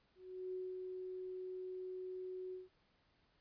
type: tone with ADSR envelope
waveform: sine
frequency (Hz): 370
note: F#4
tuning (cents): 0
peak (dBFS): -40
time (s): 0.15-2.69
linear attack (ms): 380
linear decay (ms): 220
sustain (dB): -3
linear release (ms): 160
effects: pink hiss -75 dBFS RMS until 3.4 s + resampled to 11025 Hz